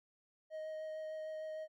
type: tone with vibrato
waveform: triangle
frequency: 626 Hz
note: D#5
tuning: 10 cents sharp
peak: -39 dBFS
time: 0.5-1.68 s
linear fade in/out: 50 ms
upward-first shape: triangle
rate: 6.6 Hz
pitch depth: 11 cents each way
effects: none